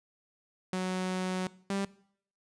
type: tone pair in turn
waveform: sawtooth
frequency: 185 / 197.11 Hz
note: F#3 / G3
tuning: 0 / +10 cents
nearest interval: minor second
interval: 110 cents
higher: second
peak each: -26 dBFS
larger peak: neither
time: 0.73-1.47 / 1.7-1.85 s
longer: first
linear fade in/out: 2 ms
effects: noise-tail reverb RT60 0.6 s tail -20 dB re dry + resampled to 22050 Hz